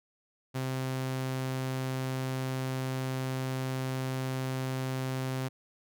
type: tone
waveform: sawtooth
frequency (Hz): 130.81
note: C3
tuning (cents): 0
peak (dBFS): -27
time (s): 0.54-5.49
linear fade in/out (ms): 20
effects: none